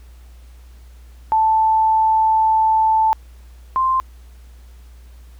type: tone pair in turn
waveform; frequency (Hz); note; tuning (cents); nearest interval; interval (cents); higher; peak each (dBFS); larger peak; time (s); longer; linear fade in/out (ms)
sine; 880 / 1046.5; A5 / C6; 0 / 0; minor third; 300; second; -12 / -14; first; 1.32-3.13 / 3.76-4; first; 0
effects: added 60 Hz sine -39 dBFS peak until 5.39 s + pink hiss -55 dBFS RMS until 5.39 s